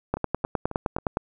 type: two click trains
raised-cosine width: 1 ms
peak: -9 / -19 dBFS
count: 11 / 4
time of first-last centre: 0.14-1.171 / 0.17-0.985 s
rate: 9.7 / 3.68 Hz
effects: none